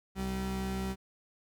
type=tone pair together; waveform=35% pulse; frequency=64.1 / 191.87 Hz; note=C2 / G3; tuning=-35 / -37 cents; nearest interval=octave + perfect fifth; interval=1898 cents; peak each=-36 / -32 dBFS; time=0.15-0.96 s; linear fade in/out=50 ms; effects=none